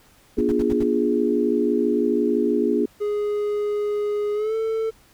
sine chord, B diminished seventh, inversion none, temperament equal with one note detuned, 241.7 / 293.7 / 349.2 / 415.3 Hz, B3 / D4 / F4 / Ab4, -37 / 0 / 0 / 0 cents, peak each -23 / -24 / -24 / -22 dBFS, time 0.37-2.86 s, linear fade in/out 10 ms
brown noise bursts, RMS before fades -30 dBFS, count 5, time 0.38-0.835 s, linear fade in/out 5 ms, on 35 ms, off 70 ms
triangle tone with pitch glide, 415.3 to 445.1 Hz, G#4 to A4, 0 to +20 cents, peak -19 dBFS, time 3-4.91 s, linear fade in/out 20 ms, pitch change +120 cents, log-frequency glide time 4.34-4.55 s
effects pink hiss -55 dBFS RMS until 5.13 s

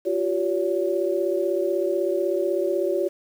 sine tone cluster, 349.3 / 385.4 / 567 Hz, F4 / G4 / C#5, 0 / -29 / +39 cents, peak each -25 dBFS, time 0.05-3.09 s, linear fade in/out 20 ms, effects 8-bit

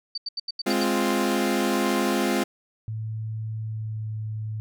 sine tone bursts, 4600 Hz, D8, 37 cents flat, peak -27 dBFS, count 7, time 0.15-0.838 s, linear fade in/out 5 ms, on 28 ms, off 82 ms
sawtooth chord, F minor, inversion first, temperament equal, 207.7 / 261.6 / 349.2 Hz, Ab3 / C4 / F4, 0 / 0 / 0 cents, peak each -22 dBFS, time 0.66-2.44 s, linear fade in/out 10 ms
sine tone with pitch glide, 110 to 108.61 Hz, A2 to A2, 0 to -22 cents, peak -28 dBFS, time 2.88-4.6 s, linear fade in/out 0 ms, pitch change -22 cents, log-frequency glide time 3.6-4.12 s
effects none

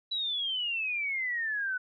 sine exponential sweep, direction down, 3960 to 1480 Hz, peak -29 dBFS, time 0.11-1.78 s, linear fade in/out 10 ms, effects none

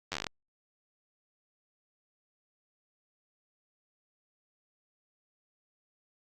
slowing click train, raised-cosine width 0.2 ms, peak -16 dBFS, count 10, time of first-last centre 0.12-0.268 s, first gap 10 ms, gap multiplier 1.12, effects Opus 48 kbps

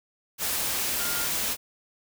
sine tone in noise, 1410 Hz, F6, 16 cents sharp, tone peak -35 dBFS, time 0.97-1.28 s, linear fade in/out 50 ms, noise white, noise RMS -28 dBFS, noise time 0.38-1.57 s, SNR -10 dB, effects none

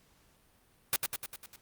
white noise with echo, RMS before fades -27 dBFS, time 0.93-0.96 s, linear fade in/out 0 ms, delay 100 ms, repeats 6, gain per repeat -4 dB, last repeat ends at 1.56 s, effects pink hiss -66 dBFS RMS until 1.61 s + Opus 48 kbps

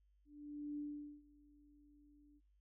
sine tone with ADSR envelope, 293.7 Hz, D4, in tune, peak -40 dBFS, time 0.25-2.41 s, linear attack 530 ms, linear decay 440 ms, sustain -24 dB, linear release 43 ms, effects noise-tail reverb RT60 0.3 s tail -26 dB re dry + added 50 Hz sine -70 dBFS peak until 2.6 s

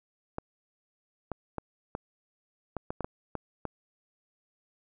clicks, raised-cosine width 1 ms, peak -19 dBFS, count 10, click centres 0.384 / 1.317 / 1.583 / 1.951 / 2.767 / 2.905 / 3.007 / 3.045 / 3.353 / 3.653 s, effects none

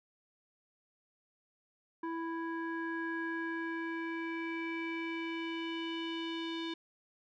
square tone with low-pass filter sweep, 330.1 Hz, E4, 2 cents sharp, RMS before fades -38 dBFS, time 2.03-6.74 s, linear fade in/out 5 ms, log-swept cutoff 1300 to 3500 Hz, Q 4.5, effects none

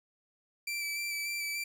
sawtooth tone with vibrato, 2329 Hz, D7, 15 cents flat, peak -30 dBFS, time 0.67-1.64 s, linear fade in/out 5 ms, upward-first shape square, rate 3.4 Hz, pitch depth 14 cents each way, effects none

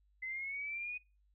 sine linear sweep, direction up, 2034 to 2489 Hz, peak -38 dBFS, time 0.22-0.98 s, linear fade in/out 10 ms, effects noise-tail reverb RT60 0.3 s tail -24 dB re dry + added 50 Hz sine -68 dBFS peak until 1.34 s

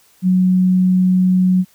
sine tone, 184.2 Hz, F#3, 7 cents flat, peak -10 dBFS, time 0.22-1.65 s, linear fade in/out 50 ms, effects white hiss -53 dBFS RMS until 1.74 s

